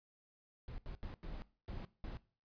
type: noise bursts at uneven times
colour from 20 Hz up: brown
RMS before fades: -45 dBFS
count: 6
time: 0.68-0.78 / 0.86-0.95 / 1.03-1.14 / 1.23-1.42 / 1.68-1.85 / 2.04-2.17 s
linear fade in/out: 0 ms
effects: noise-tail reverb RT60 0.4 s tail -19 dB re dry + resampled to 11025 Hz